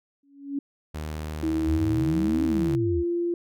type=tone with exponential growth; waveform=sine; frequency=280.4 Hz; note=C#4; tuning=20 cents sharp; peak=-23 dBFS; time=0.23-0.59 s; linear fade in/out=5 ms; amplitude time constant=78 ms
type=tone; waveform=sawtooth; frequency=77.1 Hz; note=D#2; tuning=15 cents flat; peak=-27 dBFS; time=0.94-2.76 s; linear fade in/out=10 ms
type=tone with pitch glide; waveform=sine; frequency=320 to 345 Hz; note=D#4 to F4; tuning=+49 to -21 cents; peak=-23 dBFS; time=1.43-3.34 s; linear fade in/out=2 ms; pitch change=+130 cents; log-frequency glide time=2.44-2.91 s
type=exponential two-way sweep; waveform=sine; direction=up then down; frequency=68.8 to 277.2 to 68.8 Hz; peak=-25 dBFS; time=1.65-3.04 s; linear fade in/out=50 ms; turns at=2.43 s
effects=none